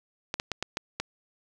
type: clicks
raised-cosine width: 0.2 ms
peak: -12 dBFS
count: 6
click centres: 0.341 / 0.399 / 0.517 / 0.626 / 0.771 / 1 s
effects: none